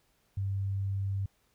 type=tone; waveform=sine; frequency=98 Hz; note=G2; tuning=in tune; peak=-29 dBFS; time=0.37-1.26 s; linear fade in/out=5 ms; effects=pink hiss -71 dBFS RMS until 1.54 s